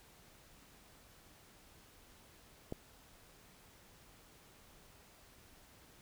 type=click; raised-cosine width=2 ms; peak=-26 dBFS; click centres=2.724 s; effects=pink hiss -62 dBFS RMS until 6.01 s